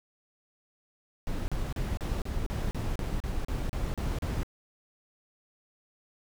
brown noise bursts, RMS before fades -31 dBFS, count 13, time 1.27-4.432 s, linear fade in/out 0 ms, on 210 ms, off 36 ms, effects none

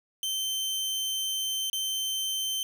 sawtooth tone with dropouts, 3101 Hz, G7, 19 cents flat, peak -25 dBFS, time 0.23-2.63 s, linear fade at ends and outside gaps 1 ms, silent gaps 1.699-1.73 s, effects none

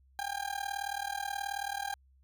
30% pulse tone with amplitude modulation, 801 Hz, G5, 37 cents sharp, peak -28 dBFS, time 0.19-1.94 s, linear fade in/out 0 ms, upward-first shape sine, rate 38.6 Hz, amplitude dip 90%, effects added 66 Hz sine -61 dBFS peak until 2.23 s

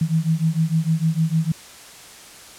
sine beating tone pair, 158 / 164.6 Hz, D#3 / E3, +27 / -2 cents, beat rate 6.6 Hz, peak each -20 dBFS, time 0.01-1.52 s, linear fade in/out 5 ms, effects white hiss -42 dBFS RMS until 2.58 s + low-pass 10000 Hz 12 dB/octave

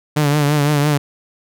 sawtooth tone with vibrato, 146.83 Hz, D3, in tune, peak -9 dBFS, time 0.16-0.98 s, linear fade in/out 10 ms, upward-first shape triangle, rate 5.9 Hz, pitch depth 67 cents each way, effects none

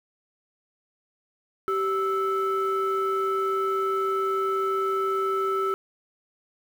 sine tone pair together, 387.8 / 1315 Hz, G4 / E6, -19 / -5 cents, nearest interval octave + major sixth, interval 2114 cents, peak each -24 dBFS, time 1.68-5.74 s, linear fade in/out 0 ms, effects tanh soft clip ceiling -18 dBFS + 8-bit

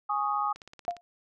sine chord, Ab suspended fourth, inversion none, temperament equal, 830.6 / 1108.7 / 1244.5 Hz, Ab5 / Db6 / Eb6, 0 / 0 / 0 cents, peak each -30 / -33 / -29 dBFS, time 0.09-0.53 s, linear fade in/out 10 ms
click train, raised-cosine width 0.2 ms, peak -29 dBFS, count 8, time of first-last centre 0.56-0.967 s, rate 17.2 Hz
sine tone with exponential decay, 698.5 Hz, F5, in tune, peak -22 dBFS, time 0.88-1.01 s, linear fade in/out 0 ms, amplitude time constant 27 ms
effects none

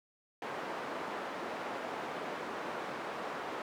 white band-pass noise, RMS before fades -40 dBFS, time 0.42-3.62 s, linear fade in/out 2 ms, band 270 to 1100 Hz, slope 12 dB/octave, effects none

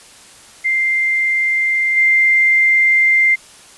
sine tone with level steps, 2094 Hz, C7, 1 cent sharp, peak -13 / -9 dBFS, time 0.64-3.36 s, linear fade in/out 20 ms, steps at 1.96 s, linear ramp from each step 20 ms, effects white hiss -42 dBFS RMS until 3.77 s + resampled to 24000 Hz

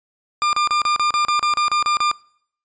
40% pulse tone bursts, 1200 Hz, D6, 37 cents sharp, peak -15 dBFS, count 12, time 0.42-2.114 s, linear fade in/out 0 ms, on 110 ms, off 34 ms, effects noise-tail reverb RT60 0.6 s tail -23 dB re dry + resampled to 16000 Hz

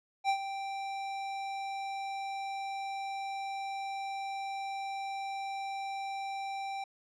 square tone with ADSR envelope, 784 Hz, G5, in tune, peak -25 dBFS, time 0.24-6.84 s, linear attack 51 ms, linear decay 81 ms, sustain -11 dB, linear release 4 ms, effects low-pass 5000 Hz 12 dB/octave

